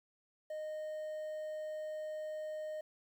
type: tone with quantisation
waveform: triangle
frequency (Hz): 617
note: D#5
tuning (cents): -15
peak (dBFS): -37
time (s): 0.5-2.81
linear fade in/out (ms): 5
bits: 11
effects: none